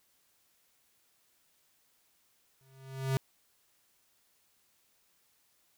square tone with exponential growth, 133.4 Hz, C3, 34 cents sharp, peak -26 dBFS, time 2.61-3.17 s, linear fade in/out 0 ms, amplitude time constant 120 ms, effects white hiss -71 dBFS RMS until 5.77 s

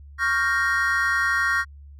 triangle chord, G half-diminished seventh, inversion second, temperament equal, 1108.7 / 1396.9 / 1568 / 1864.7 Hz, Db6 / F6 / G6 / Bb6, 0 / 0 / 0 / 0 cents, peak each -26 / -23 / -25 / -21 dBFS, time 0.18-1.65 s, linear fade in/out 50 ms, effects added 71 Hz sine -41 dBFS peak until 1.99 s

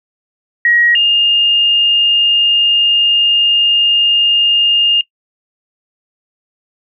sine tone pair in turn, 1898 / 2825 Hz, A#6 / F7, +31 / +19 cents, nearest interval perfect fifth, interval 688 cents, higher second, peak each -8 dBFS, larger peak neither, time 0.65-0.95 / 0.95-5.01 s, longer second, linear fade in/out 2 ms, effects noise-tail reverb RT60 0.1 s tail -21 dB re dry

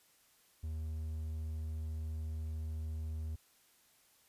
triangle tone, 78.5 Hz, D#2, 16 cents sharp, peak -35 dBFS, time 0.63-3.36 s, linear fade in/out 10 ms, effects white hiss -68 dBFS RMS until 4.28 s + resampled to 32000 Hz

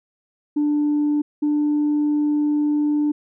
sine tone pair in turn, 295.4 / 296.5 Hz, D4 / D4, +10 / +17 cents, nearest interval unison, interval 7 cents, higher second, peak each -15 dBFS, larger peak neither, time 0.56-1.22 / 1.42-3.12 s, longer second, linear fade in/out 10 ms, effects tanh soft clip ceiling -14 dBFS

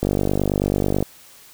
click train, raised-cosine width 2 ms, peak -6 dBFS, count 50, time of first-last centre 0.03-1.026 s, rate 49.2 Hz, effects white hiss -47 dBFS RMS until 1.53 s

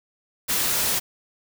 white noise, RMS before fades -23 dBFS, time 0.48-1 s, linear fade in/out 20 ms, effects none

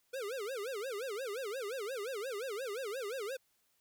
square tone with vibrato, 465.4 Hz, A#4, 3 cents flat, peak -38 dBFS, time 0.13-3.37 s, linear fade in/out 10 ms, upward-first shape sine, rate 5.7 Hz, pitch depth 280 cents each way, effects white hiss -75 dBFS RMS until 3.8 s

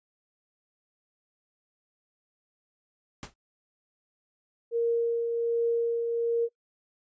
pink noise with exponential decay, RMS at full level -34 dBFS, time 3.23-3.34 s, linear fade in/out 0 ms, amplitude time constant 23 ms
sine tone with tremolo, 466.2 Hz, A#4, in tune, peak -22 dBFS, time 4.71-6.49 s, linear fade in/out 50 ms, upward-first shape triangle, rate 1.3 Hz, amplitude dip 40%
effects noise-tail reverb RT60 0.1 s tail -24 dB re dry + resampled to 16000 Hz

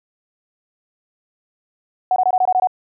sine tone bursts, 740 Hz, F#5, in tune, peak -12 dBFS, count 8, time 2.11-2.672 s, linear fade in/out 2 ms, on 51 ms, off 22 ms, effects none

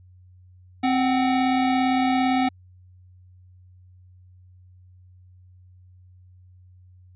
square tone pair together, 261.6 / 747.2 Hz, C4 / F#5, 0 / +17 cents, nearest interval octave + tritone, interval 1817 cents, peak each -21 / -24 dBFS, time 0.83-2.49 s, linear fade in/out 10 ms, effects added 91 Hz sine -48 dBFS peak until 7.15 s + resampled to 8000 Hz

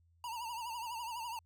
square tone with vibrato, 932.3 Hz, A#5, in tune, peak -40 dBFS, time 0.24-1.39 s, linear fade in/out 2 ms, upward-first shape triangle, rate 12 Hz, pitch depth 110 cents each way, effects added 84 Hz sine -66 dBFS peak until 1.45 s

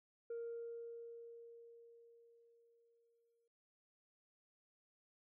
sine tone with exponential decay, 466.2 Hz, A#4, in tune, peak -39 dBFS, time 0.3-3.48 s, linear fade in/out 5 ms, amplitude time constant 690 ms, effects noise-tail reverb RT60 0.6 s tail -21 dB re dry + tanh soft clip ceiling -40 dBFS

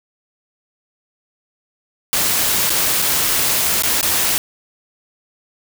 white noise with dropouts, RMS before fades -17 dBFS, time 2.13-4.38 s, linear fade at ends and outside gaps 0 ms, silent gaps 2.696-2.703 / 3.019-3.023 / 3.822-3.835 / 4.011-4.029 s, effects none

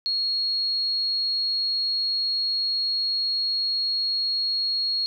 sine tone, 4302 Hz, C8, 47 cents sharp, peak -22 dBFS, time 0.06-5.06 s, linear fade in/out 0 ms, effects none

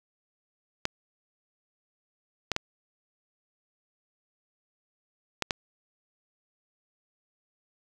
clicks, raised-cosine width 0.2 ms, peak -9 dBFS, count 5, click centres 0.854 / 2.517 / 2.564 / 5.423 / 5.508 s, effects 7-bit

